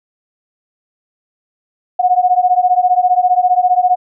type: beating tone pair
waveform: sine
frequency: 720 / 735 Hz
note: F#5 / F#5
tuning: -47 / -12 cents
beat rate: 15 Hz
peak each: -12 dBFS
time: 1.99-3.96 s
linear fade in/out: 10 ms
effects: none